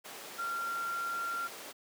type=tone in noise; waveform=sine; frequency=1379 Hz; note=F6; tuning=22 cents flat; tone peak=-33 dBFS; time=0.38-1.48 s; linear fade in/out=20 ms; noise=pink; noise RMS=-44 dBFS; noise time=0.04-1.73 s; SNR=+8 dB; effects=high-pass 400 Hz 12 dB/octave